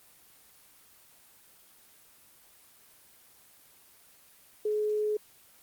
sine tone, 423.8 Hz, G#4, 35 cents sharp, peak -26 dBFS, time 4.65-5.17 s, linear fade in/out 5 ms, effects white hiss -58 dBFS RMS until 5.62 s + Opus 24 kbps

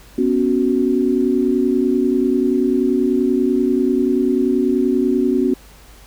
sine chord, B suspended second, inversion none, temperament equal, 246.9 / 277.2 / 370 Hz, B3 / C#4 / F#4, 0 / 0 / 0 cents, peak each -18 dBFS, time 0.18-5.54 s, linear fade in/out 5 ms, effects added 50 Hz sine -43 dBFS peak until 6.06 s + pink hiss -46 dBFS RMS until 6.06 s

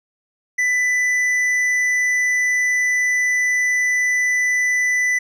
sine tone with hard clipping, 1991 Hz, B6, 14 cents sharp, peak -17 dBFS, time 0.58-5.19 s, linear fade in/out 10 ms, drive 6 dB, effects none

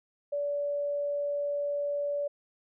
sine tone, 576 Hz, D5, 34 cents flat, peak -28 dBFS, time 0.32-2.28 s, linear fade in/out 10 ms, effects none

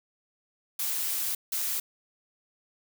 blue noise bursts at uneven times, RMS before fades -30 dBFS, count 2, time 0.79-1.35 / 1.52-1.8 s, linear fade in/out 5 ms, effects none

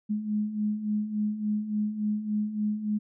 sine beating tone pair, 208.4 / 211.9 Hz, G#3 / G#3, +6 / +35 cents, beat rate 3.5 Hz, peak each -33 / -27 dBFS, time 0.09-2.99 s, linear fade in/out 20 ms, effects none

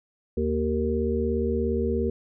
harmonic tone, 77.1 Hz, D#2, 15 cents flat, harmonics 1 / 3 / 5 / 6, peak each -28 / -28 / -28 / -28 dBFS, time 0.37-2.1 s, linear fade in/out 5 ms, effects none

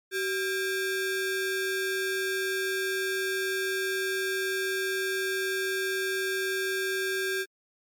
45% pulse ring-modulated tone, 994 Hz, B5, 11 cents sharp, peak -24 dBFS, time 0.11-7.46 s, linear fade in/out 50 ms, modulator 613 Hz, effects MP3 96 kbps

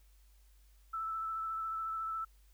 sine tone with vibrato, 1318.5 Hz, E6, in tune, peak -35 dBFS, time 0.93-2.25 s, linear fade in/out 10 ms, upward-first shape sine, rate 14 Hz, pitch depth 16 cents each way, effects added 50 Hz sine -60 dBFS peak until 2.53 s + white hiss -72 dBFS RMS until 2.53 s

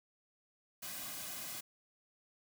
white noise with comb filter, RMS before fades -44 dBFS, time 0.82-1.61 s, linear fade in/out 10 ms, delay 2.2 ms, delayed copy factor -0.7, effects none

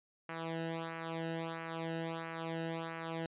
sawtooth tone with flanger, 164.3 Hz, E3, 5 cents flat, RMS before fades -40 dBFS, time 0.29-3.26 s, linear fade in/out 2 ms, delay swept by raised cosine 0.27 to 0.89 ms, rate 1.5 Hz, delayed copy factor -0.85, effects resampled to 8000 Hz

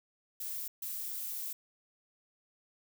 violet noise bursts at uneven times, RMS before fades -39 dBFS, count 2, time 0.4-0.68 / 0.82-1.53 s, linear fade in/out 5 ms, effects none

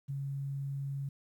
sine tone with ADSR envelope, 138.59 Hz, C#3, in tune, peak -32 dBFS, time 0.08-1.09 s, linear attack 24 ms, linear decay 3 ms, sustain -2 dB, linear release 5 ms, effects 11-bit

